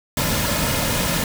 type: noise with comb filter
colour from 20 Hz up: pink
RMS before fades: -21 dBFS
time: 0.17-1.24 s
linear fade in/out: 2 ms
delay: 2.6 ms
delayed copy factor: -0.55
effects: none